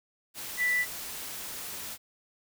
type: tone in noise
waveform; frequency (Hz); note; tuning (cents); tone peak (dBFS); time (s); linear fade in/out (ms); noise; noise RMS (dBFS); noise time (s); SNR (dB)
sine; 1975.5; B6; 0; -24; 0.57-0.86; 50; white; -39; 0.34-1.98; +12
effects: none